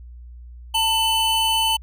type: tone pair together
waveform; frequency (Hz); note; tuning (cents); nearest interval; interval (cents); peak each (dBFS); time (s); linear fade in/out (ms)
square; 893 / 3004; A5 / F#7; +25 / +26; octave + major sixth; 2101; -22 / -20; 0.74-1.77; 10
effects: added 60 Hz sine -37 dBFS peak until 1.82 s